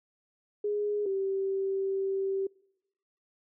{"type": "tone pair in turn", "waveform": "sine", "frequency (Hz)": [414.4, 388], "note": ["G#4", "G4"], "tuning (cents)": [-4, -18], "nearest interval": "minor second", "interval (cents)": 114, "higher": "first", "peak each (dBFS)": [-27, -27], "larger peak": "neither", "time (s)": [[0.64, 1.06], [1.06, 2.47]], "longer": "second", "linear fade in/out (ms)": 5, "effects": ["noise-tail reverb RT60 0.9 s tail -25 dB re dry"]}